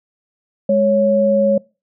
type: tone pair together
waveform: sine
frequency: 207.5 / 554 Hz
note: G#3 / C#5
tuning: -1 / -1 cents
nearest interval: octave + perfect fourth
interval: 1700 cents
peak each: -17 / -12 dBFS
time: 0.69-1.58 s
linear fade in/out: 5 ms
effects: noise-tail reverb RT60 0.3 s tail -23 dB re dry